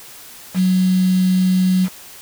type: tone with quantisation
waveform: sine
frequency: 185 Hz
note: F#3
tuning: in tune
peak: -12 dBFS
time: 0.54-1.89 s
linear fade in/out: 50 ms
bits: 5
effects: white hiss -39 dBFS RMS until 2.21 s